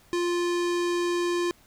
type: tone with low-pass filter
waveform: square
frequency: 349.2 Hz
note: F4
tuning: in tune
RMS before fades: -26 dBFS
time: 0.13-1.51 s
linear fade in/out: 0 ms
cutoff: 7400 Hz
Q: 0.96
effects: pink hiss -58 dBFS RMS until 1.66 s